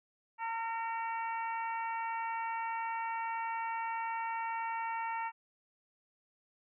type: harmonic tone with a mistuned harmonic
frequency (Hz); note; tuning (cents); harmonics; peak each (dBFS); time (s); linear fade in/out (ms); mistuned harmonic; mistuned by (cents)
455.2; A#4; -41; 2 / 3 / 4 / 5 / 6; -35 / -44 / -45 / -46 / -50; 0.38-5.32; 50; 4; +19
effects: none